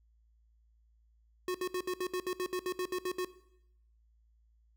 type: tone bursts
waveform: square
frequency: 364.5 Hz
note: F#4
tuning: 26 cents flat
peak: -32 dBFS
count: 14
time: 1.48-3.248 s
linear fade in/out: 2 ms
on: 65 ms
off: 66 ms
effects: noise-tail reverb RT60 0.8 s tail -17 dB re dry + added 56 Hz sine -64 dBFS peak until 4.76 s